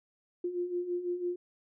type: beating tone pair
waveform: sine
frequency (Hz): 349.2 / 355.2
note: F4 / F4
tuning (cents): 0 / +29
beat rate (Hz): 6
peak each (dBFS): -38 / -32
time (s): 0.44-1.36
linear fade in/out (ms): 5
effects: none